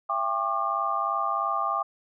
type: tone cluster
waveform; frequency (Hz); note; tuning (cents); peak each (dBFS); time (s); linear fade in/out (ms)
sine; 670 / 796 / 1094 / 1197; E5 / G5 / C#6 / D6; +28 / +26 / -23 / +33; -33 / -31 / -30 / -27; 0.09-1.83; 10
effects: none